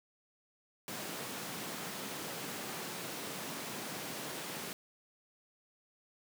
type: high-pass noise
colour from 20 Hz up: pink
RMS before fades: -42 dBFS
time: 0.88-4.73 s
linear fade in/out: 0 ms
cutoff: 150 Hz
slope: 24 dB/octave
effects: none